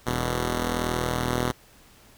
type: tone pair together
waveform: 5% pulse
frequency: 40.92 / 123.47 Hz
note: E1 / B2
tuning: -12 / 0 cents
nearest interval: octave + perfect fifth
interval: 1912 cents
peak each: -16 dBFS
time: 0.06-1.52 s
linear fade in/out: 10 ms
effects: pink hiss -54 dBFS RMS until 2.17 s